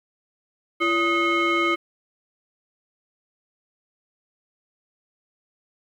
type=tone with frequency modulation; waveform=sine; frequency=1252 Hz; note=D#6; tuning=10 cents sharp; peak=-17 dBFS; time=0.8-1.76 s; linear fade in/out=20 ms; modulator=912 Hz; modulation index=1.4; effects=tanh soft clip ceiling -15 dBFS + 9-bit